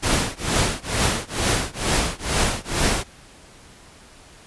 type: noise with tremolo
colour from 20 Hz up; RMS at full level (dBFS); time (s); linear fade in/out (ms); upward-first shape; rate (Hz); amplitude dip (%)
pink; -18; 0.02-3.04; 20; triangle; 2.2; 100
effects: pink hiss -47 dBFS RMS until 4.46 s + resampled to 24000 Hz